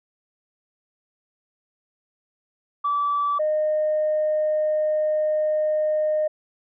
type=tone pair in turn; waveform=sine; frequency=1156 / 614 Hz; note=D6 / D#5; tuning=-28 / -23 cents; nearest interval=major seventh; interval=1095 cents; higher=first; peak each=-19 / -18 dBFS; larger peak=second; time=2.84-3.39 / 3.39-6.28 s; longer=second; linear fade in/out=10 ms; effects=tanh soft clip ceiling -15 dBFS